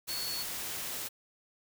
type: tone in noise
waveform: sine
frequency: 4406 Hz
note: C#8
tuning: 11 cents flat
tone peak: -36 dBFS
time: 0.08-0.44 s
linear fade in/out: 20 ms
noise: white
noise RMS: -38 dBFS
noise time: 0.07-1.09 s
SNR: -1 dB
effects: none